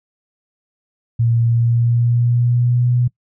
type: tone with pitch glide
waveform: sine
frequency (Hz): 116.54 to 122.62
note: A#2 to B2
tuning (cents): 0 to -12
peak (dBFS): -12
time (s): 1.19-3.08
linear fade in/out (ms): 10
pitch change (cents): +88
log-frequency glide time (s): 1.44-2.87
effects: noise-tail reverb RT60 0.1 s tail -22 dB re dry